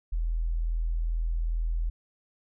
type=tone; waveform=sine; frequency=41.2 Hz; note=E1; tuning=in tune; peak=-25 dBFS; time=0.12-1.9 s; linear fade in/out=10 ms; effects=none